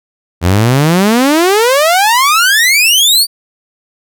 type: exponential sweep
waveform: sawtooth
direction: up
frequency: 82.5 to 4699 Hz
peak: -3 dBFS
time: 0.41-3.27 s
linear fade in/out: 50 ms
effects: none